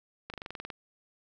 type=slowing click train; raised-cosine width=0.3 ms; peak=-23 dBFS; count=10; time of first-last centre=0.3-0.702 s; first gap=38 ms; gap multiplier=1.04; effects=none